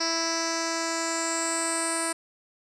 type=tone with low-pass filter sweep; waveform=10% pulse; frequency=329.6 Hz; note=E4; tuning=in tune; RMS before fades=-28 dBFS; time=0-2.13 s; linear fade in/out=10 ms; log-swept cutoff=5500 to 9100 Hz; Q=9; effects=none